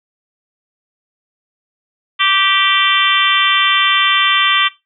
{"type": "harmonic tone", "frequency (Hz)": 390, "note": "G4", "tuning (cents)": -9, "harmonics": [3, 4, 5, 6, 7, 8, 9], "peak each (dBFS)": [-16, -22, -18, -20, -19, -16, -19], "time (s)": [2.19, 4.69], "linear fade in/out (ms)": 20, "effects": ["noise-tail reverb RT60 0.2 s tail -18 dB re dry"]}